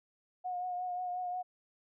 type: tone with vibrato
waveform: sine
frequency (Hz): 723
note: F#5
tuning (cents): -40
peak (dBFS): -34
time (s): 0.44-1.43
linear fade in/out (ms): 20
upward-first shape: triangle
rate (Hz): 5.6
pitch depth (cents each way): 31
effects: none